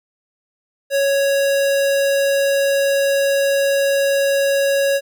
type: tone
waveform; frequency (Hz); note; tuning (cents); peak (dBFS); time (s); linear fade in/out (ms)
square; 554.4; C#5; 0; -15; 0.9-5.01; 50
effects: none